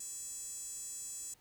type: tone with high-pass filter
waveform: square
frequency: 370 Hz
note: F#4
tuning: in tune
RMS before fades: -44 dBFS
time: 0-1.34 s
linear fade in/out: 5 ms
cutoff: 7500 Hz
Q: 7.7
effects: pink hiss -67 dBFS RMS until 1.4 s